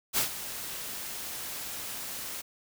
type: noise with ADSR envelope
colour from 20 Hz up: white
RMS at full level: -25 dBFS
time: 0.13-2.42 s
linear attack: 45 ms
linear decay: 110 ms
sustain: -13 dB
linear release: 15 ms
effects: none